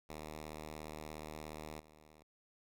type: tone with level steps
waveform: 5% pulse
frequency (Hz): 77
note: D#2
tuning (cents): -17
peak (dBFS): -34 / -49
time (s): 0.09-2.23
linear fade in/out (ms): 5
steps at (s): 1.8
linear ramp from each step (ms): 2
effects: none